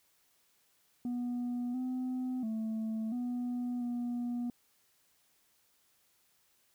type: tone with pitch steps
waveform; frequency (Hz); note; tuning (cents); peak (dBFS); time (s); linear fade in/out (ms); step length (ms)
sine; 243.9 / 254.5 / 220.9 / 245.1 / 241.5; B3 / C4 / A3 / B3 / B3; -21 / -48 / +7 / -13 / -39; -30; 1.05-4.5; 2; 690
effects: tanh soft clip ceiling -32 dBFS + white hiss -71 dBFS RMS until 6.74 s